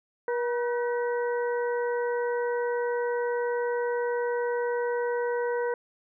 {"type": "harmonic tone with a mistuned harmonic", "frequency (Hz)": 480.4, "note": "B4", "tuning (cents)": -48, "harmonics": [1, 2, 3, 4], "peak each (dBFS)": [-26, -34, -37, -42], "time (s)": [0.28, 5.74], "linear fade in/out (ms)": 2, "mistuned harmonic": 3, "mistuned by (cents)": 82, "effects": []}